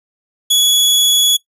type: tone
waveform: sawtooth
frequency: 3382 Hz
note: G#7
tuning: 31 cents sharp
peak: -6 dBFS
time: 0.5-1.37 s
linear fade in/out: 10 ms
effects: noise-tail reverb RT60 0.1 s tail -19 dB re dry + resampled to 32000 Hz